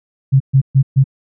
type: tone bursts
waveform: sine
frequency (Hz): 134.6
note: C3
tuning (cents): +49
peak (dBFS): -6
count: 4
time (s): 0.32-1.042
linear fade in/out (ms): 20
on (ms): 83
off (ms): 130
effects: none